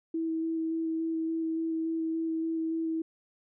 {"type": "tone with vibrato", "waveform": "sine", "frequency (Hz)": 324.7, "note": "E4", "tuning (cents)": -26, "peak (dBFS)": -28, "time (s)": [0.14, 3.02], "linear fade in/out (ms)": 5, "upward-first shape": "square", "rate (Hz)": 3.5, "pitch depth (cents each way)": 9, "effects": []}